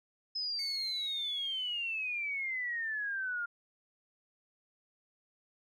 sine exponential sweep, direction down, 5140 to 1396.9 Hz, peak -33 dBFS, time 0.35-3.46 s, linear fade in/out 10 ms
sawtooth tone with exponential decay, 2177 Hz, C#7, 32 cents flat, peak -40 dBFS, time 0.59-3.08 s, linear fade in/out 1 ms, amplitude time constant 540 ms
effects resampled to 32000 Hz

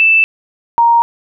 sine tone pair in turn, 2644 / 934.8 Hz, E7 / A#5, +5 / +5 cents, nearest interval octave + tritone, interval 1800 cents, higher first, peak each -6 dBFS, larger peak neither, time 0-0.24 / 0.78-1.02 s, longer neither, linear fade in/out 0 ms, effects none

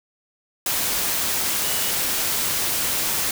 sine tone in noise, 2924 Hz, F#7, 21 cents flat, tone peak -33 dBFS, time 1.64-1.9 s, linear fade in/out 2 ms, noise white, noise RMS -23 dBFS, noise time 0.66-3.31 s, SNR -13 dB, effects none

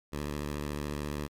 10% pulse tone with vibrato, 73.42 Hz, D2, in tune, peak -25 dBFS, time 0.12-1.28 s, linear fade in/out 20 ms, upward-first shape square, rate 14 Hz, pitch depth 33 cents each way, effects MP3 96 kbps

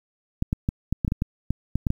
clicks, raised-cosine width 5 ms, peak -10 dBFS, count 12, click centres 0.424 / 0.529 / 0.689 / 0.926 / 1.048 / 1.079 / 1.121 / 1.221 / 1.506 / 1.756 / 1.868 / 1.904 s, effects 8-bit

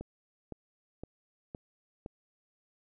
click train, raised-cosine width 2 ms, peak -27 dBFS, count 5, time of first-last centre 0.01-2.061 s, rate 1.95 Hz, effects none

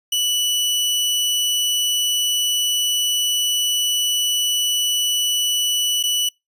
sawtooth tone with dropouts, 2960 Hz, F#7, in tune, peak -14 dBFS, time 0.12-6.29 s, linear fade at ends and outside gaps 5 ms, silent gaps 6.029-6.036 s, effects noise-tail reverb RT60 0.2 s tail -26 dB re dry + resampled to 32000 Hz

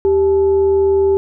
sine tone with frequency modulation, 392 Hz, G4, in tune, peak -10 dBFS, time 0.05-1.17 s, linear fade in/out 0 ms, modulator 470 Hz, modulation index 0.26, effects none

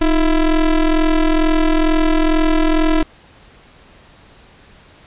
square ring-modulated tone, 167.1 Hz, E3, 24 cents sharp, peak -9 dBFS, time 0.01-3.03 s, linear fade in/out 5 ms, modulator 146 Hz, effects pink hiss -46 dBFS RMS until 5.06 s + resampled to 8000 Hz

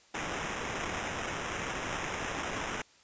blue noise with sample-and-hold, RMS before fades -36 dBFS, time 0.14-2.82 s, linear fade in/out 5 ms, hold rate 4410 Hz, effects white hiss -61 dBFS RMS until 3.03 s + resampled to 16000 Hz

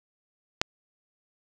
click, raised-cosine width 0.2 ms, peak -4 dBFS, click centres 0.615 s, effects none

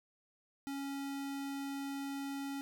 square tone, 277.2 Hz, C#4, in tune, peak -39 dBFS, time 0.67-2.61 s, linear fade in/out 0 ms, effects none

